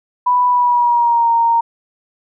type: tone with pitch glide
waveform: sine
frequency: 988 to 927.2 Hz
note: B5 to A#5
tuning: 0 to -10 cents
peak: -10 dBFS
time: 0.26-1.61 s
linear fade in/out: 10 ms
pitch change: -110 cents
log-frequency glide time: 0.48-1.3 s
effects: none